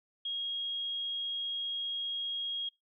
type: tone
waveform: sine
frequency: 3275 Hz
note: G#7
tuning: 25 cents flat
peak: -33 dBFS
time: 0.25-2.69 s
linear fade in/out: 5 ms
effects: noise-tail reverb RT60 0.2 s tail -24 dB re dry